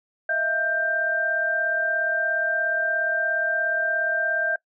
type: tone cluster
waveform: sine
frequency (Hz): 637 / 674 / 1575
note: D#5 / E5 / G6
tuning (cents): +41 / +38 / +8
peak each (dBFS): -29 / -31 / -22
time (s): 0.29-4.56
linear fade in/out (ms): 5
effects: noise-tail reverb RT60 0.1 s tail -21 dB re dry